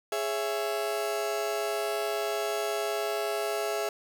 35% pulse chord, C# minor, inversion second, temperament just, 415.8 / 554.4 / 665.2 Hz, G#4 / C#5 / E5, +2 / 0 / +16 cents, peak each -30 / -36 / -30 dBFS, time 0.12-3.89 s, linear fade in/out 2 ms, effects 10-bit

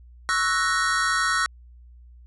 square chord, F# dominant seventh, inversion second, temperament equal, 1108.7 / 1318.5 / 1480 / 1864.7 Hz, C#6 / E6 / F#6 / A#6, 0 / 0 / 0 / 0 cents, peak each -30 / -26 / -26 / -27 dBFS, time 0.29-1.46 s, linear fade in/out 0 ms, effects added 60 Hz sine -45 dBFS peak until 2.26 s + resampled to 24000 Hz

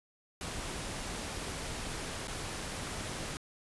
pink noise with dropouts, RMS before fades -39 dBFS, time 0.41-3.37 s, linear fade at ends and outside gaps 1 ms, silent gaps 2.273-2.28 s, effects resampled to 24000 Hz

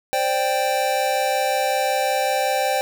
square chord, C suspended second, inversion none, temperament just, 523.3 / 588.7 / 784.9 Hz, C5 / D5 / G5, 0 / +4 / +2 cents, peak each -25 / -26 / -22 dBFS, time 0.13-2.81 s, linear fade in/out 0 ms, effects none

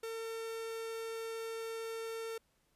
45% pulse tone, 452.2 Hz, A4, 47 cents sharp, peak -39 dBFS, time 0.03-2.38 s, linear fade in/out 5 ms, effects pink hiss -75 dBFS RMS until 2.75 s + resampled to 32000 Hz

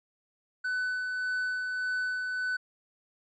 triangle tone with tremolo, 1500 Hz, F#6, 23 cents sharp, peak -26 dBFS, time 0.64-2.57 s, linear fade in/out 10 ms, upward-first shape sine, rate 1.7 Hz, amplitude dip 30%, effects resampled to 16000 Hz

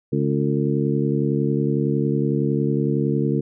harmonic tone with a mistuned harmonic, 70.9 Hz, C#2, 40 cents sharp, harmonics 2 / 3 / 4 / 5 / 6, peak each -22 / -24 / -25 / -26 / -27 dBFS, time 0.12-3.41 s, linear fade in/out 10 ms, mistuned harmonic 6, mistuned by +99 cents, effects none

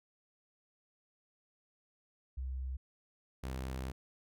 sine / sawtooth tone pair in turn, 65 / 65 Hz, C2 / C2, -11 / -11 cents, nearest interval unison, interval 0 cents, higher neither, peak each -36 / -34 dBFS, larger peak second, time 2.37-2.77 / 3.43-3.92 s, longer second, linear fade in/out 10 ms, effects none

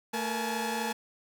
sawtooth tone cluster, 224.4 / 472.9 / 830 / 862 Hz, A3 / A#4 / G#5 / A5, +34 / +25 / -1 / -36 cents, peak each -31 / -33 / -35 / -30 dBFS, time 0.13-0.93 s, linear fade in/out 10 ms, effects none

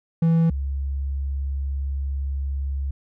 triangle / sine tone pair in turn, 164.81 / 68.74 Hz, E3 / C#2, 0 / -14 cents, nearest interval octave + minor third, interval 1514 cents, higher first, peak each -13 / -23 dBFS, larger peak first, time 0.22-0.5 / 0.5-2.91 s, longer second, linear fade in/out 5 ms, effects none

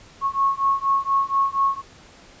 sine beating tone pair, 1095 / 1099.2 Hz, C#6 / C#6, -22 / -15 cents, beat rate 4.2 Hz, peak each -21 dBFS, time 0.21-1.82 s, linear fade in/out 50 ms, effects pink hiss -48 dBFS RMS until 2.4 s + resampled to 16000 Hz

